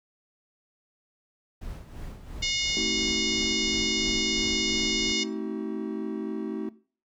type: noise with tremolo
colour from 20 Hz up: brown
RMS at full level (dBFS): -37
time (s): 1.61-5.13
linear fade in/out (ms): 10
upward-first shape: sine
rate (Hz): 2.9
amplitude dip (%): 60
type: harmonic tone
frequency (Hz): 722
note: F#5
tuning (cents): -43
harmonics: 3 / 4 / 5 / 6 / 7 / 8 / 9 / 10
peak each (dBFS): -31 / -32 / -32 / -35 / -33 / -36 / -40 / -40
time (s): 2.42-5.24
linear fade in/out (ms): 10
type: chord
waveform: triangle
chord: A diminished seventh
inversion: none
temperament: just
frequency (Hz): 220 / 264 / 316.8 / 380.2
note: A3 / C4 / Eb4 / Gb4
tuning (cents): 0 / +16 / +31 / +47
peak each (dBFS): -33 / -36 / -32 / -33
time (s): 2.77-6.69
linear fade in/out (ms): 0
effects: noise-tail reverb RT60 0.4 s tail -18 dB re dry